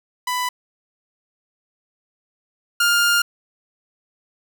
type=tone pair in turn; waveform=sawtooth; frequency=995 / 1407.1 Hz; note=B5 / F6; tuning=+13 / +13 cents; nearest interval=tritone; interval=600 cents; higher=second; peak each=-17 / -11 dBFS; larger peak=second; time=0.27-0.49 / 2.8-3.22 s; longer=second; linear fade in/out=5 ms; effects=none